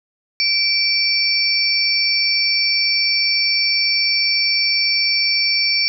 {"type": "tone cluster", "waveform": "sine", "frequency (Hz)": [2325, 4564, 5410], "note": ["D7", "C#8", "E8"], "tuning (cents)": [-18, 50, 44], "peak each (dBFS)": -19, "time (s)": [0.4, 5.88], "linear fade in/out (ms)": 0, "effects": []}